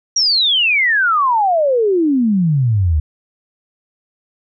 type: exponential sweep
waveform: sine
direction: down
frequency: 5780 to 72.5 Hz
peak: -11 dBFS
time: 0.16-3 s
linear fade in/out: 5 ms
effects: none